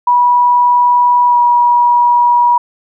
sine tone with pitch glide, 975 to 963.8 Hz, B5 to B5, -23 to -43 cents, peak -6 dBFS, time 0.07-2.58 s, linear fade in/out 5 ms, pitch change -20 cents, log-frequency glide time 1.27-1.37 s, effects none

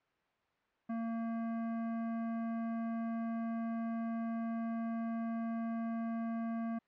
sine tone with hard clipping, 228.5 Hz, A#3, 34 cents flat, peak -37 dBFS, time 0.89-6.79 s, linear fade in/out 10 ms, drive 14 dB, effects white hiss -75 dBFS RMS until 6.87 s + low-pass 2000 Hz 12 dB/octave

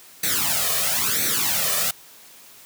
white noise with flanger, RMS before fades -22 dBFS, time 0.23-1.91 s, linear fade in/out 5 ms, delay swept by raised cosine 0.49 to 1.69 ms, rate 1 Hz, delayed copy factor +0.85, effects white hiss -47 dBFS RMS until 2.65 s + high-pass 100 Hz 12 dB/octave

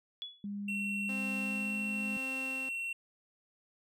sine tone with exponential decay, 3400 Hz, G#7, 40 cents sharp, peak -35 dBFS, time 0.22-0.46 s, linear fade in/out 0 ms, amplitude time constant 52 ms
sine tone with pitch glide, 202.7 to 209.5 Hz, G#3 to G#3, -42 to +15 cents, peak -36 dBFS, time 0.44-2.17 s, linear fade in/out 2 ms, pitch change +57 cents, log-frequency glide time 1.35-1.77 s
triangle tone, 2721 Hz, F7, 46 cents flat, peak -33 dBFS, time 0.68-2.93 s, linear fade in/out 5 ms
sawtooth tone with tremolo, 262.6 Hz, C4, 6 cents sharp, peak -37 dBFS, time 1.09-2.69 s, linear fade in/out 2 ms, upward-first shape sine, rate 1 Hz, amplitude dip 50%
effects none

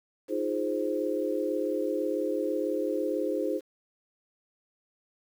sine chord, F minor seventh, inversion third, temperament equal, 311.1 / 349.2 / 415.3 / 523.3 Hz, Eb4 / F4 / Ab4 / C5, 0 / 0 / 0 / 0 cents, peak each -32 / -34 / -32 / -31 dBFS, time 0.28-3.61 s, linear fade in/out 50 ms, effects 9-bit

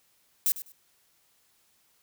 violet noise with echo, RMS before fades -24 dBFS, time 0.46-0.52 s, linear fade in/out 0 ms, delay 100 ms, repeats 2, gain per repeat -14 dB, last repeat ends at 0.72 s, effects white hiss -67 dBFS RMS until 2.02 s

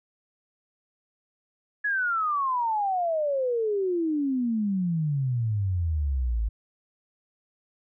sine exponential sweep, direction down, 1707 to 51.91 Hz, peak -23 dBFS, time 1.84-6.49 s, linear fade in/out 10 ms, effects none

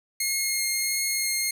10% pulse tone with vibrato, 2145 Hz, C7, 42 cents sharp, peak -15 dBFS, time 0.2-1.51 s, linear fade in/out 5 ms, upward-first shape triangle, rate 1.5 Hz, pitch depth 12 cents each way, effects none

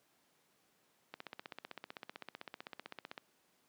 click train, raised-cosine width 0.3 ms, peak -28 dBFS, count 33, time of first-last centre 1.14-3.178 s, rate 15.7 Hz, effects pink hiss -73 dBFS RMS until 3.68 s + high-pass 200 Hz 12 dB/octave

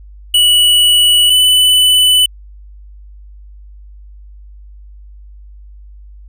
square tone pair in turn, 2944 / 2992 Hz, F#7 / F#7, -9 / +19 cents, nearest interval unison, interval 28 cents, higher second, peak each -7 dBFS, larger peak neither, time 0.34-1.3 / 1.3-2.26 s, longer neither, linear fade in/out 5 ms, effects added 50 Hz sine -33 dBFS peak until 6.28 s

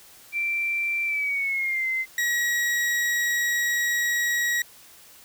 sine tone with pitch glide, 2349 to 2069 Hz, D7 to C7, 0 to -20 cents, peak -23 dBFS, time 0.32-2.06 s, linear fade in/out 50 ms, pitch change -220 cents, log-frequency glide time 1.05-1.87 s
40% pulse tone, 1909 Hz, A#6, 41 cents sharp, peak -21 dBFS, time 2.18-4.62 s, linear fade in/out 2 ms
effects white hiss -50 dBFS RMS until 5.24 s

